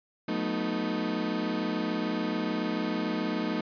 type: chord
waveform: 35% pulse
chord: B dominant seventh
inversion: second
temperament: equal with one note detuned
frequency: 181.5 / 220 / 246.9 / 311.1 Hz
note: F#3 / A3 / B3 / D#4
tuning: -33 / 0 / 0 / 0 cents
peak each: -34 / -31 / -33 / -31 dBFS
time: 0.28-3.61 s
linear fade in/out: 5 ms
effects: resampled to 11025 Hz